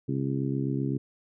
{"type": "harmonic tone", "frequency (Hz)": 67.8, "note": "C#2", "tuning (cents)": -38, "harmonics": [2, 3, 4, 5, 6], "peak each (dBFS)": [-29, -35, -31, -35, -38], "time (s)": [0.08, 0.98], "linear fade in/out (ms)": 10, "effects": []}